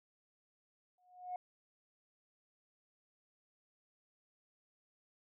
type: tone with exponential growth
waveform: sine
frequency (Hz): 725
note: F#5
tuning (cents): -35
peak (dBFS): -35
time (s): 0.98-1.36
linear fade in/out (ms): 2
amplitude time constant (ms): 81
effects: tanh soft clip ceiling -33 dBFS